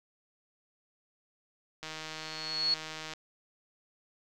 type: click train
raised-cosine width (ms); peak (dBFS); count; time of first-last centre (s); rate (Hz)
0.2; -23; 206; 1.83-3.136; 157
type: tone with exponential growth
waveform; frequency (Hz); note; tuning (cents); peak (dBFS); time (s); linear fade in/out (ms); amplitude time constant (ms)
sine; 4359; C#8; -30; -23; 1.95-2.74; 2; 170
effects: none